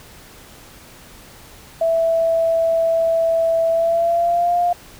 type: tone with pitch glide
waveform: sine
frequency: 659.3 to 702.6 Hz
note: E5 to F5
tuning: 0 to +10 cents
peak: -14 dBFS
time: 1.81-4.73 s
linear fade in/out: 5 ms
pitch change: +110 cents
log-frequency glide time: 3.7-4.57 s
effects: pink hiss -43 dBFS RMS until 4.99 s